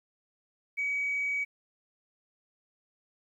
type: tone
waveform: sine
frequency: 2268 Hz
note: C#7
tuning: 39 cents sharp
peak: -27 dBFS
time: 0.77-1.45 s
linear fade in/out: 20 ms
effects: tanh soft clip ceiling -23 dBFS + 11-bit